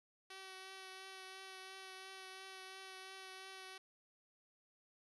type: tone with vibrato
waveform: 5% pulse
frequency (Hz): 380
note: F#4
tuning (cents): +46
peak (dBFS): -39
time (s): 0.3-3.78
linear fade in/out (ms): 5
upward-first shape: triangle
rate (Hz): 2.9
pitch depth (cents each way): 17
effects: resampled to 24000 Hz